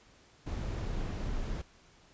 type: noise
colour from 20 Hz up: brown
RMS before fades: -35 dBFS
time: 0.46-1.62 s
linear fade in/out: 10 ms
effects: pink hiss -61 dBFS RMS until 2.13 s + resampled to 16000 Hz